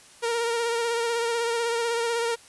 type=tone with vibrato; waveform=sawtooth; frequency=466.2 Hz; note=A#4; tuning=in tune; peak=-20 dBFS; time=0.22-2.36 s; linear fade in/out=20 ms; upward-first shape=sine; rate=16 Hz; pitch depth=31 cents each way; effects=white hiss -51 dBFS RMS until 2.48 s + resampled to 24000 Hz